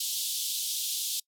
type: band-pass noise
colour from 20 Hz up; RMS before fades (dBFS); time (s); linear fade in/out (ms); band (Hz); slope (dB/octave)
pink; -32; 0-1.2; 5; 3200 to 16000; 48
effects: noise-tail reverb RT60 0.1 s tail -24 dB re dry